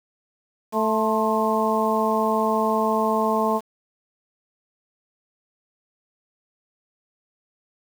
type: harmonic tone with a mistuned harmonic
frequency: 220 Hz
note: A3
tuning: in tune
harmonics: 1 / 2 / 3 / 4 / 5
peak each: -25 / -25 / -25 / -25 / -25 dBFS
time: 0.72-3.61 s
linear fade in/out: 50 ms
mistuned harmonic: 5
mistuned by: -55 cents
effects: 7-bit